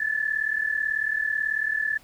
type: tone pair together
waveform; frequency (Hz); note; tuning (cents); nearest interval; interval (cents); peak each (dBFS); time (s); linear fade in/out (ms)
sine; 1721.8 / 1760; A6 / A6; -38 / 0; unison; 38; -26; 0-1.98; 5
effects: pink hiss -55 dBFS RMS until 2.03 s